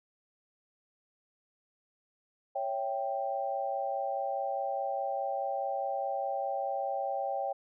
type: chord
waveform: sine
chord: C# diminished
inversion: none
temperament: equal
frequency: 554.4 / 659.3 / 784 Hz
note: C#5 / E5 / G5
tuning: 0 / 0 / 0 cents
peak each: -35 / -38 / -33 dBFS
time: 2.55-7.53 s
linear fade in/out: 10 ms
effects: none